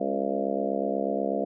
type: harmonic tone with a mistuned harmonic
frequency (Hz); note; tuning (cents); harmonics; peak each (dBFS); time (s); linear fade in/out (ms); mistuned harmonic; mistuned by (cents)
68.2; C#2; -28; 3 / 4 / 5 / 6 / 7 / 8 / 9 / 10; -33 / -33 / -37 / -35 / -32 / -33 / -33 / -32; 0-1.45; 10; 5; +20
effects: none